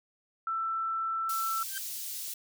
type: tone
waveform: sine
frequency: 1332 Hz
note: E6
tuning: 18 cents sharp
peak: -29 dBFS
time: 0.47-1.63 s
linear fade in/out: 2 ms
type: high-pass noise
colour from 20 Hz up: white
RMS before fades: -38 dBFS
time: 1.29-2.34 s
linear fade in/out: 5 ms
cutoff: 4200 Hz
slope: 12 dB/octave
type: tone with exponential growth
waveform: sawtooth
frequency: 1568 Hz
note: G6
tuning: in tune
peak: -29 dBFS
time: 1.66-1.78 s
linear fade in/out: 2 ms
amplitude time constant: 26 ms
effects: none